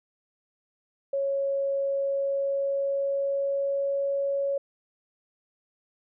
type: tone with pitch glide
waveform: sine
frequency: 552 to 556.5 Hz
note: C#5 to C#5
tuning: -7 to +7 cents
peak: -24 dBFS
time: 1.13-4.58 s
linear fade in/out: 5 ms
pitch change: +14 cents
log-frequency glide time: 1.8-4.08 s
effects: none

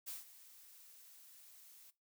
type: noise with ADSR envelope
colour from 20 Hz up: blue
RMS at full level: -44 dBFS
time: 0.06-1.91 s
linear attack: 24 ms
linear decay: 160 ms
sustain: -16 dB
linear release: 14 ms
effects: noise-tail reverb RT60 0.2 s tail -17 dB re dry

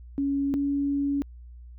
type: tone pair in turn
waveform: sine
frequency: 278.8 / 281.9 Hz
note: C#4 / C#4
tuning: +10 / +29 cents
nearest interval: unison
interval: 19 cents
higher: second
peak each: -23 dBFS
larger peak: neither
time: 0.18-0.54 / 0.54-1.22 s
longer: second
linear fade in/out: 0 ms
effects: added 60 Hz sine -42 dBFS peak until 1.78 s

